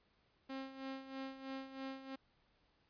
sawtooth tone with tremolo, 267.4 Hz, C4, 38 cents sharp, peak -38 dBFS, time 0.49-2.16 s, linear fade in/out 10 ms, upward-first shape sine, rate 3.1 Hz, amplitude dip 70%, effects pink hiss -75 dBFS RMS until 2.89 s + resampled to 11025 Hz

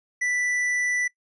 sine tone with hard clipping, 1975.5 Hz, B6, in tune, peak -24 dBFS, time 0.21-1.08 s, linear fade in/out 10 ms, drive 8 dB, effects noise-tail reverb RT60 0.1 s tail -21 dB re dry + resampled to 24000 Hz

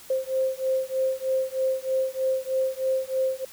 sine beating tone pair, 523.3 / 526.5 Hz, C5 / C5, 0 / +11 cents, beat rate 3.2 Hz, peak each -26 dBFS, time 0.1-3.45 s, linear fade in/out 5 ms, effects white hiss -47 dBFS RMS until 3.52 s

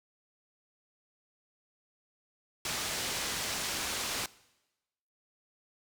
white low-pass noise, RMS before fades -35 dBFS, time 2.65-4.26 s, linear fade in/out 2 ms, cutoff 6900 Hz, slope 12 dB/octave, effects noise-tail reverb RT60 1.0 s tail -21 dB re dry

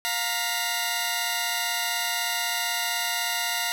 10% pulse tone cluster, 708 / 932 / 1987 Hz, F5 / A#5 / B6, +23 / -1 / +10 cents, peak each -21 dBFS, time 0.05-3.72 s, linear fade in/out 0 ms, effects none

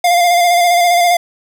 square tone with vibrato, 700 Hz, F5, 4 cents sharp, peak -9 dBFS, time 0.04-1.17 s, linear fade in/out 5 ms, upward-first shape square, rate 15 Hz, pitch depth 24 cents each way, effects 8-bit

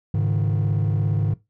triangle chord, Ab suspended fourth, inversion none, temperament just, 103.83 / 138.43 / 155.74 Hz, Ab2 / Db3 / Eb3, 0 / -2 / +2 cents, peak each -18 / -22 / -21 dBFS, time 0.14-1.34 s, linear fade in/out 5 ms, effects noise-tail reverb RT60 0.2 s tail -19 dB re dry + tanh soft clip ceiling -13 dBFS

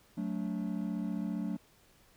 triangle chord, D major, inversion first, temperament equal with one note detuned, 185 / 220 / 287.6 Hz, F#3 / A3 / D4, 0 / 0 / -36 cents, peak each -34 / -34 / -37 dBFS, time 0.17-1.57 s, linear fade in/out 10 ms, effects tanh soft clip ceiling -21 dBFS + pink hiss -64 dBFS RMS until 2.16 s

